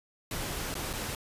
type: noise with dropouts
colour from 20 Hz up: pink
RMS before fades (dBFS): -35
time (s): 0.31-1.15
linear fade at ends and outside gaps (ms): 2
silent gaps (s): 0.742-0.752 / 0.931-0.935
effects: resampled to 32000 Hz